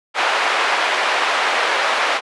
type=band-pass noise; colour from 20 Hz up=pink; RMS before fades=-18 dBFS; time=0.14-2.21 s; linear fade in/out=50 ms; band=680 to 2700 Hz; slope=12 dB/octave; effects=high-pass 400 Hz 12 dB/octave + resampled to 24000 Hz